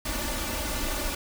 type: noise with comb filter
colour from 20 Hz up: pink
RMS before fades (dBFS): -30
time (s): 0.05-1.15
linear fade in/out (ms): 5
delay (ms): 3.4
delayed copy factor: +0.85
effects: none